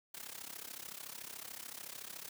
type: noise with amplitude modulation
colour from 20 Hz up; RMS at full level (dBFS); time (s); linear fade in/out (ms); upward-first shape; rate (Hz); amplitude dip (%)
white; -44; 0.14-2.29; 5; sine; 33.7; 85
effects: high-pass 100 Hz 12 dB/octave